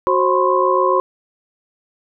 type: tone cluster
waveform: sine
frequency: 370.2 / 532 / 1010 / 1077 Hz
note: F#4 / C5 / B5 / C6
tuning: +1 / +29 / +39 / +50 cents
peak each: -18 dBFS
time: 0.07-1 s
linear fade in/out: 0 ms
effects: none